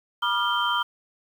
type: tone cluster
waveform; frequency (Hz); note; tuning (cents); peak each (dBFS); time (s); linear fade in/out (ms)
sine; 969 / 1199 / 1393 / 3131; B5 / D6 / F6 / G7; -33 / +36 / -5 / -3; -27; 0.22-0.83; 10
effects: 8-bit